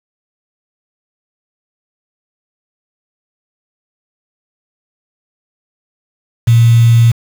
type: tone with quantisation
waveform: sine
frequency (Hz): 116.54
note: A#2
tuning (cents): 0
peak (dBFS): -4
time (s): 6.47-7.12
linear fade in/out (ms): 10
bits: 4
effects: none